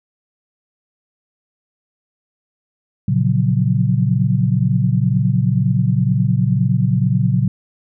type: chord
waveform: sine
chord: Gb major seventh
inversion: first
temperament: equal with one note detuned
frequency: 116.54 / 138.59 / 175.42 / 185 Hz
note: Bb2 / Db3 / F3 / Gb3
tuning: 0 / 0 / +8 / 0 cents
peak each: -17 / -17 / -23 / -19 dBFS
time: 3.08-7.48 s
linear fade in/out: 5 ms
effects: none